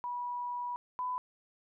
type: tone pair in turn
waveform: sine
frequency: 975 / 1000.1 Hz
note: B5 / B5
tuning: -23 / +21 cents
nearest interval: unison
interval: 44 cents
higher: second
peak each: -34 / -32 dBFS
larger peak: second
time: 0.04-0.76 / 0.99-1.18 s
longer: first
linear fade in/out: 0 ms
effects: none

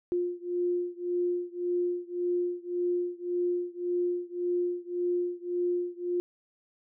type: beating tone pair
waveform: sine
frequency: 352.6 / 354.4 Hz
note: F4 / F4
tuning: +17 / +25 cents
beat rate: 1.8 Hz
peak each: -30 / -31 dBFS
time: 0.12-6.2 s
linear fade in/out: 0 ms
effects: none

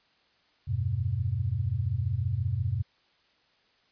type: tone cluster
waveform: sine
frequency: 84.6 / 99.6 / 125.3 Hz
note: E2 / G2 / B2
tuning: +45 / +28 / +25 cents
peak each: -33 / -29 / -30 dBFS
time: 0.67-2.83 s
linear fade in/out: 20 ms
effects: white hiss -66 dBFS RMS until 3.91 s + resampled to 11025 Hz

